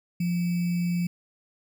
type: tone with sample-and-hold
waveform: sine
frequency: 174.61 Hz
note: F3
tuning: in tune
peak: -23 dBFS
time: 0.2-1.07 s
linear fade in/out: 5 ms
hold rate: 2450 Hz
effects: none